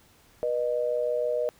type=tone pair together; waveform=sine; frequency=485.7 / 612 Hz; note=B4 / D#5; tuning=-29 / -29 cents; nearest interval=major third; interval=400 cents; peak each=-27 dBFS; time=0.43-1.49 s; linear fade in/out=0 ms; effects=pink hiss -59 dBFS RMS until 1.59 s